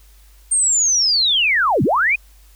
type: linear two-way sweep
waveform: sine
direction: down then up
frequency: 8800 to 97 to 2542 Hz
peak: -13 dBFS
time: 0.51-2.16 s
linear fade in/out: 10 ms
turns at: 1.83 s
effects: added 50 Hz sine -45 dBFS peak until 2.55 s + white hiss -54 dBFS RMS until 2.55 s